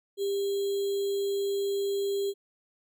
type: tone with sample-and-hold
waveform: sine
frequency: 397.7 Hz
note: G4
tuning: 25 cents sharp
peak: -26 dBFS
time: 0.17-2.34 s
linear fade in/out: 50 ms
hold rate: 3675 Hz
effects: none